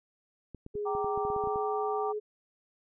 clicks, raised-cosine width 3 ms, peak -30 dBFS, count 12, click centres 0.547 / 0.664 / 0.754 / 0.951 / 1.045 / 1.176 / 1.251 / 1.302 / 1.363 / 1.439 / 1.473 / 1.559 s
sine tone with pitch glide, 415.3 to 422.8 Hz, G#4 to G#4, 0 to +31 cents, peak -31 dBFS, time 0.74-2.2 s, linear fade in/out 20 ms, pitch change +31 cents, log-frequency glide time 1.19-1.56 s
sine chord, G minor, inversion none, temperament equal with one note detuned, 773.6 / 932.3 / 1174.7 Hz, G5 / Bb5 / D6, -23 / 0 / 0 cents, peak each -33 / -39 / -36 dBFS, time 0.85-2.13 s, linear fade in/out 20 ms
effects none

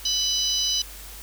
harmonic tone, 994 Hz, B5, 11 cents sharp, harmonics 3 / 4 / 5 / 6, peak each -27 / -27 / -27 / -27 dBFS, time 0.05-0.82 s, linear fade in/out 5 ms, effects added 50 Hz sine -42 dBFS peak until 1.22 s + white hiss -42 dBFS RMS until 1.22 s

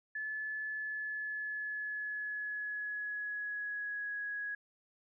sine tone with pitch glide, 1727 to 1667.2 Hz, A6 to G#6, -33 to +6 cents, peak -36 dBFS, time 0.15-4.55 s, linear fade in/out 5 ms, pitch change -61 cents, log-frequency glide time 0.66-4.17 s, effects none

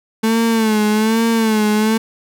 35% pulse tone with vibrato, 220 Hz, A3, in tune, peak -11 dBFS, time 0.23-1.98 s, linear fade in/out 10 ms, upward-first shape sine, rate 1.2 Hz, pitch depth 71 cents each way, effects none

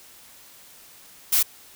blue noise, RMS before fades -19 dBFS, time 1.32-1.43 s, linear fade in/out 10 ms, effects white hiss -49 dBFS RMS until 1.75 s

